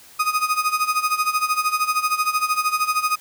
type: tone with tremolo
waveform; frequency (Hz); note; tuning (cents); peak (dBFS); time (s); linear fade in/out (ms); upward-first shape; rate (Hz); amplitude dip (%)
35% pulse; 1246; D#6; +2; -14; 0.19-3.16; 10; sine; 13; 80
effects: white hiss -47 dBFS RMS until 3.2 s